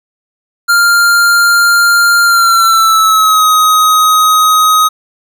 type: tone with pitch glide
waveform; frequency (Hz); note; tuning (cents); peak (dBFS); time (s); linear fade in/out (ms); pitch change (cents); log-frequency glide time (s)
square; 1396.9 to 1259; F6 to D#6; 0 to +20; -6; 0.68-4.89; 20; -180; 2.24-3.46
effects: 8-bit